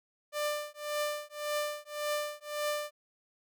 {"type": "tone with tremolo", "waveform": "sawtooth", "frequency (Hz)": 594, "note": "D5", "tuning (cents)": 20, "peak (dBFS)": -25, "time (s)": [0.32, 2.91], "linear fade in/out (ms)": 50, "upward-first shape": "triangle", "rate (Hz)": 1.8, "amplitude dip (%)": 100, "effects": []}